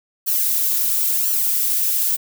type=noise with flanger; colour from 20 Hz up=violet; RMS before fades=-19 dBFS; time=0.26-2.17 s; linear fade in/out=20 ms; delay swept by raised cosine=0.67 to 3.47 ms; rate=0.97 Hz; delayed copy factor=+0.75; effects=none